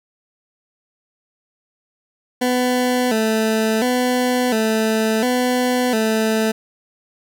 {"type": "tone with vibrato", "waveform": "20% pulse", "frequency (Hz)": 234.5, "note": "A#3", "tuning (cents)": 11, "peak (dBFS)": -11, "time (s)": [2.41, 6.52], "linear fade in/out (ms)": 10, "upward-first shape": "square", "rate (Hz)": 0.71, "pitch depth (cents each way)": 110, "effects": []}